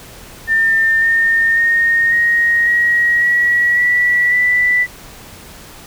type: tone with pitch steps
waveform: sine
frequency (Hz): 1801 / 1825.1 / 1849.5 / 1874.2 / 1899.3 / 1924.7 / 1950.4 / 1976.5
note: A6 / A#6 / A#6 / A#6 / A#6 / B6 / B6 / B6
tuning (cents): +40 / -37 / -14 / +9 / +32 / -45 / -22 / +1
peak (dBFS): -10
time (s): 0.47-4.87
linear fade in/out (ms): 50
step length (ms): 550
effects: pink hiss -37 dBFS RMS until 5.86 s